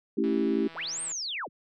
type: chord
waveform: sine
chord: A dominant seventh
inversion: none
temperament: equal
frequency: 220 / 277.2 / 329.6 / 392 Hz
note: A3 / C#4 / E4 / G4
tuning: 0 / 0 / 0 / 0 cents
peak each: -29 dBFS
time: 0.17-0.68 s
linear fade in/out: 10 ms
type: click train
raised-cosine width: 0.3 ms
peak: -31 dBFS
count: 145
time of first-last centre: 0.24-1.118 s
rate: 164 Hz
type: linear two-way sweep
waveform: sine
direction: up then down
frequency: 45.03 to 8820 to 45.03 Hz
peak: -31 dBFS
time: 0.74-1.49 s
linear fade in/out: 50 ms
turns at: 1.02 s
effects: none